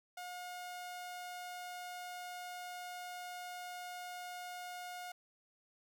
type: tone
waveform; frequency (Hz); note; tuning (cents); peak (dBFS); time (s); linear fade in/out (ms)
sawtooth; 718; F5; +48; -40; 0.17-5.12; 5
effects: none